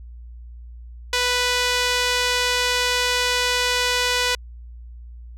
sawtooth tone with band-pass filter, 494.1 Hz, B4, 1 cent sharp, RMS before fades -21 dBFS, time 1.13-4.35 s, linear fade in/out 2 ms, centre 3800 Hz, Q 0.76, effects added 59 Hz sine -36 dBFS peak until 5.37 s

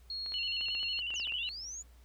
sine tone, 4300 Hz, C8, 47 cents sharp, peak -36 dBFS, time 0.1-1 s, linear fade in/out 2 ms
clicks, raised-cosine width 0.3 ms, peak -33 dBFS, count 12, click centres 0.262 / 0.321 / 0.61 / 0.685 / 0.751 / 0.83 / 0.99 / 1.105 / 1.14 / 1.199 / 1.273 / 1.322 s
sine tone with vibrato, 2863 Hz, F7, 42 cents sharp, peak -34 dBFS, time 0.34-1.49 s, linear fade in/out 0 ms, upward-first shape square, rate 11 Hz, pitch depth 60 cents each way
sine linear two-way sweep, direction down then up, 7040 to 2466 to 7040 Hz, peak -40 dBFS, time 1.14-1.83 s, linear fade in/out 20 ms, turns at 1.29 s
effects added 60 Hz sine -55 dBFS peak until 2.04 s + pink hiss -67 dBFS RMS until 2.04 s

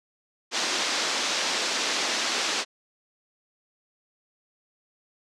white band-pass noise, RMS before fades -27 dBFS, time 0.51-2.65 s, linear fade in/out 50 ms, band 240 to 6200 Hz, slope 24 dB/octave, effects low-pass 10000 Hz 12 dB/octave

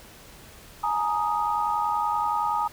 sine chord, Ab suspended second, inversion none, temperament equal with one note detuned, 841.7 / 932.3 / 1244.5 Hz, Ab5 / Bb5 / Eb6, +23 / 0 / 0 cents, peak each -27 dBFS, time 0.83-2.68 s, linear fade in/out 10 ms, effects pink hiss -48 dBFS RMS until 2.72 s

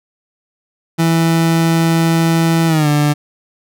30% pulse tone with pitch glide, 164.81 to 147.68 Hz, E3 to D3, 0 to +10 cents, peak -8 dBFS, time 0.98-3.14 s, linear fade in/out 20 ms, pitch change -190 cents, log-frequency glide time 2.67-2.88 s, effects none

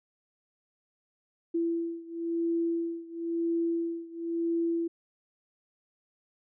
sine beating tone pair, 334.9 / 335.88 Hz, E4 / E4, +27 / +33 cents, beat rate 0.98 Hz, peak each -30 / -32 dBFS, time 1.54-4.88 s, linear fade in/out 10 ms, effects none

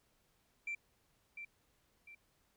sine tone with echo, 2349 Hz, D7, in tune, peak -36 dBFS, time 0.67-0.75 s, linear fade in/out 5 ms, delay 700 ms, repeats 2, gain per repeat -8 dB, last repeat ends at 2.15 s, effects tanh soft clip ceiling -35 dBFS + pink hiss -75 dBFS RMS until 2.56 s

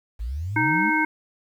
sine exponential sweep, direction up, 50.9 to 233.1 Hz, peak -26 dBFS, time 0.19-0.91 s, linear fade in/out 20 ms
harmonic tone, 310.2 Hz, D#4, 5 cents flat, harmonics 1 / 3 / 5 / 7, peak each -24 / -24 / -24 / -24 dBFS, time 0.56-1.05 s, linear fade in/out 5 ms
effects 9-bit

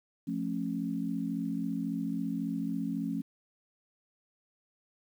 sine chord, F augmented, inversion none, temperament just, 174.61 / 218.3 / 272.8 Hz, F3 / A3 / C#4, 0 / -13 / -28 cents, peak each -36 / -35 / -34 dBFS, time 0.27-3.22 s, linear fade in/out 10 ms, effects 10-bit

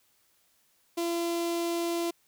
sawtooth tone with notch filter, 340.1 Hz, F4, 46 cents flat, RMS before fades -30 dBFS, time 0.97-2.11 s, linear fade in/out 10 ms, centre 1600 Hz, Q 1.2, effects white hiss -68 dBFS RMS until 2.27 s

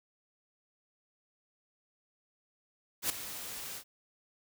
white noise with ADSR envelope, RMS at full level -29 dBFS, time 3.02-3.84 s, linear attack 77 ms, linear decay 5 ms, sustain -13 dB, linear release 78 ms, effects none

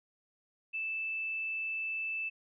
sine tone, 2637 Hz, E7, in tune, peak -33 dBFS, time 0.73-2.3 s, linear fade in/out 20 ms, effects none

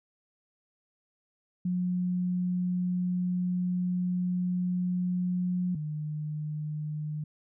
sine tone pair in turn, 180 / 151.69 Hz, F#3 / D#3, -47 / -44 cents, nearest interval minor third, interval 297 cents, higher first, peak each -26 / -31 dBFS, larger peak first, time 1.65-5.75 / 5.75-7.24 s, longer first, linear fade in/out 5 ms, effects none

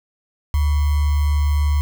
sine tone with sample-and-hold, 73.42 Hz, D2, in tune, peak -14 dBFS, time 0.54-1.81 s, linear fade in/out 0 ms, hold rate 1050 Hz, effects none

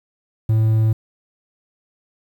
triangle tone, 110.4 Hz, A2, 6 cents sharp, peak -11 dBFS, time 0.49-0.93 s, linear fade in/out 5 ms, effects 8-bit

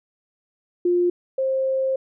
sine tone pair in turn, 352.8 / 529.8 Hz, F4 / C5, +18 / +22 cents, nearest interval perfect fifth, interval 704 cents, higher second, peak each -16 / -19 dBFS, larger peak first, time 0.85-1.1 / 1.38-1.96 s, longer second, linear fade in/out 5 ms, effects none

